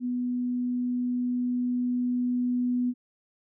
sine tone with level ramp, 246.9 Hz, B3, in tune, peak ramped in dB -26 to -23 dBFS, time 0-2.94 s, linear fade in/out 50 ms, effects none

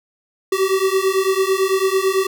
square beating tone pair, 378.5 / 387.5 Hz, F#4 / G4, +39 / -20 cents, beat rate 9 Hz, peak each -19 / -19 dBFS, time 0.52-2.27 s, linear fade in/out 5 ms, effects none

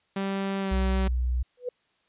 sawtooth tone with pitch glide, 195.3 to 190.84 Hz, G3 to G3, -6 to -46 cents, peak -23 dBFS, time 0.16-1.08 s, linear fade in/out 5 ms, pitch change -40 cents, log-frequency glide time 0.6-0.74 s
sine tone, 61.74 Hz, B1, in tune, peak -23 dBFS, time 0.71-1.43 s, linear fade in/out 10 ms
sine tone with exponential growth, 493.9 Hz, B4, in tune, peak -24 dBFS, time 1.57-1.69 s, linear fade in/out 5 ms, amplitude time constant 25 ms
effects white hiss -69 dBFS RMS until 2.08 s + resampled to 8000 Hz

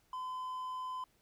triangle tone, 1019 Hz, C6, 46 cents flat, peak -36 dBFS, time 0.13-1.04 s, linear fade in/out 2 ms, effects pink hiss -72 dBFS RMS until 1.21 s

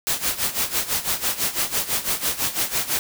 white noise with tremolo, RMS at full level -21 dBFS, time 0.07-2.99 s, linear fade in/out 0 ms, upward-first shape sine, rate 6 Hz, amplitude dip 80%, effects none

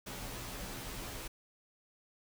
pink noise with comb filter, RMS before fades -43 dBFS, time 0.06-1.28 s, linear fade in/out 10 ms, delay 13 ms, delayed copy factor -0.95, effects none

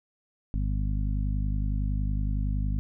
harmonic tone, 50.8 Hz, G#1, 38 cents flat, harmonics 1 / 2 / 3 / 4 / 5, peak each -26 / -32 / -36 / -38 / -40 dBFS, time 0.54-2.79 s, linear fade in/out 0 ms, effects none

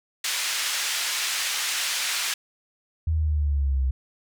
pink band-pass noise, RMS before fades -27 dBFS, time 0.24-2.34 s, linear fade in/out 5 ms, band 2000 to 9200 Hz, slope 12 dB/octave
sine exponential sweep, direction down, 81.2 to 64.3 Hz, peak -20 dBFS, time 3.07-3.91 s, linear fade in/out 5 ms
effects none

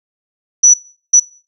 sine tone bursts at uneven times, 5920 Hz, F#8, in tune, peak -3 dBFS, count 2, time 0.63-0.74 / 1.13-1.2 s, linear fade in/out 10 ms, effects noise-tail reverb RT60 0.4 s tail -21 dB re dry

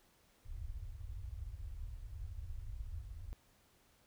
pink low-pass noise, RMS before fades -45 dBFS, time 0.45-3.33 s, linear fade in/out 0 ms, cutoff 100 Hz, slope 48 dB/octave, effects pink hiss -70 dBFS RMS until 4.06 s

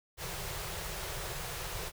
pink band-stop noise, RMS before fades -39 dBFS, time 0.17-1.92 s, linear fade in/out 50 ms, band 180 to 340 Hz, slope 96 dB/octave, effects none

